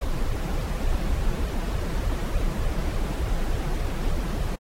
brown noise with flanger, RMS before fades -25 dBFS, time 0.01-4.56 s, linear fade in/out 10 ms, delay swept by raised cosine 1.6 to 6.1 ms, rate 3.4 Hz, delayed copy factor +0.9, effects AAC 48 kbps

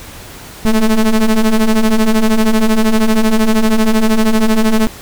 square ring-modulated tone, 108.6 Hz, A2, 22 cents flat, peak -6 dBFS, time 0.65-4.87 s, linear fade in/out 0 ms, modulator 115 Hz, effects pink hiss -33 dBFS RMS until 5.01 s

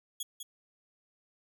15% pulse tone with echo, 3348 Hz, G#7, 13 cents sharp, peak -27 dBFS, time 0.2-0.23 s, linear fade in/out 5 ms, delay 200 ms, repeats 1, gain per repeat -6 dB, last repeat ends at 0.43 s, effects none

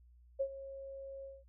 sine tone with ADSR envelope, 544 Hz, C#5, 33 cents flat, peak -29 dBFS, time 0.39-1.44 s, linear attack 18 ms, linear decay 70 ms, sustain -15 dB, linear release 200 ms, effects added 60 Hz sine -59 dBFS peak until 1.48 s

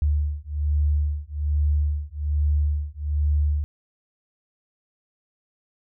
sine beating tone pair, 73.42 / 74.62 Hz, D2 / D2, 0 / +28 cents, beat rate 1.2 Hz, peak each -23 dBFS, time 0.02-3.64 s, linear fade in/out 0 ms, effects none

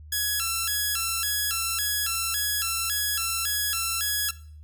5% pulse tone with vibrato, 1500 Hz, F#6, 23 cents sharp, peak -14 dBFS, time 0.12-4.31 s, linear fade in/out 5 ms, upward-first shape square, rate 1.8 Hz, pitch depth 190 cents each way, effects noise-tail reverb RT60 0.5 s tail -18 dB re dry + added 76 Hz sine -42 dBFS peak until 4.63 s

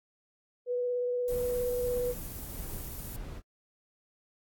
sine tone with vibrato, 491.6 Hz, B4, 8 cents flat, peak -28 dBFS, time 0.66-2.15 s, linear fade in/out 50 ms, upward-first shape sine, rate 17 Hz, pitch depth 11 cents each way
brown noise with tremolo, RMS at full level -40 dBFS, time 1.27-3.42 s, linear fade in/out 50 ms, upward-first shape sine, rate 1.6 Hz, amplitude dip 30%
violet noise, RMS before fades -43 dBFS, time 1.28-3.16 s, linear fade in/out 0 ms
effects AAC 64 kbps

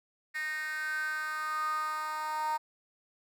10% pulse tone with high-pass filter sweep, 308.6 Hz, D#4, 14 cents flat, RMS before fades -34 dBFS, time 0.34-2.58 s, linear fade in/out 20 ms, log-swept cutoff 1900 to 920 Hz, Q 7.8, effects none

